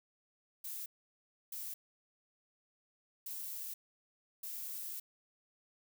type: noise bursts at uneven times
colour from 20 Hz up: violet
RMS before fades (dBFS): -43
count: 4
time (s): 0.64-0.86 / 1.52-1.74 / 3.26-3.74 / 4.43-5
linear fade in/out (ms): 5
effects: none